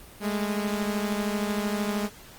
sawtooth beating tone pair, 205.3 / 218.3 Hz, G#3 / A3, -20 / -13 cents, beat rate 13 Hz, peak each -23 / -28 dBFS, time 0.2-2.1 s, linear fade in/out 50 ms, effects pink hiss -48 dBFS RMS until 2.38 s + Opus 24 kbps

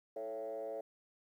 sine tone with frequency modulation, 554.4 Hz, C#5, in tune, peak -38 dBFS, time 0.16-0.81 s, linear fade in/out 5 ms, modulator 115 Hz, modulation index 1.2, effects tanh soft clip ceiling -34 dBFS + 12-bit

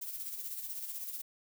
violet noise with tremolo, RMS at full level -39 dBFS, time 0.01-1.22 s, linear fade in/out 10 ms, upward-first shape sine, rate 16 Hz, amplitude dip 50%, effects none

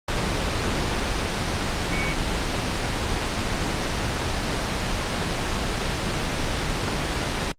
sine tone in noise, 2240 Hz, C#7, 18 cents sharp, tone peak -28 dBFS, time 1.92-2.13 s, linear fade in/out 5 ms, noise pink, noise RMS -24 dBFS, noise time 0.08-7.52 s, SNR -7 dB, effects low-pass 6000 Hz 12 dB/octave + Opus 32 kbps

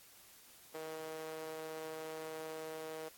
sawtooth tone with high-pass filter, 158.3 Hz, D#3, 30 cents sharp, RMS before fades -45 dBFS, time 0.74-3.09 s, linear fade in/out 10 ms, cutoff 490 Hz, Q 2.9, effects white hiss -60 dBFS RMS until 3.17 s + AAC 64 kbps

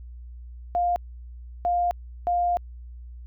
sine tone bursts at uneven times, 703 Hz, F5, 11 cents sharp, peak -20 dBFS, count 3, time 0.75-0.96 / 1.65-1.91 / 2.27-2.57 s, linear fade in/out 0 ms, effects added 60 Hz sine -38 dBFS peak until 3.26 s

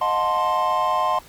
triangle chord, D# diminished seventh, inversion none, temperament equal with one note detuned, 622.3 / 722.7 / 880 / 1046.5 Hz, D#5 / F#5 / A5 / C6, 0 / -41 / 0 / 0 cents, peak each -25 / -23 / -24 / -19 dBFS, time 0.01-1.19 s, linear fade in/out 5 ms, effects pink hiss -47 dBFS RMS until 1.28 s + Opus 32 kbps

